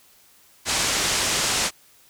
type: low-pass noise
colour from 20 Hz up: white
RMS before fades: -23 dBFS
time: 0.65-1.71 s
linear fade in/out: 50 ms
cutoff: 8200 Hz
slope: 24 dB/octave
effects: white hiss -55 dBFS RMS until 2.09 s